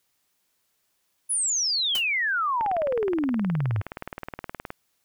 sine exponential sweep, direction down, 10550 to 96.9 Hz, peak -22 dBFS, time 1.29-3.82 s, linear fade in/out 20 ms
white noise with exponential decay, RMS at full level -27 dBFS, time 1.95-2.05 s, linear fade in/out 2 ms, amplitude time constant 21 ms
click train, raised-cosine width 0.5 ms, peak -18 dBFS, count 41, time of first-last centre 2.61-4.704 s, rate 19.1 Hz
effects white hiss -72 dBFS RMS until 5.04 s

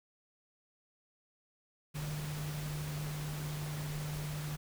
sine tone in noise, 150 Hz, D3, 37 cents sharp, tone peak -37 dBFS, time 1.94-4.57 s, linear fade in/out 20 ms, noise pink, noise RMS -45 dBFS, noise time 1.94-4.57 s, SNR +5 dB, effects none

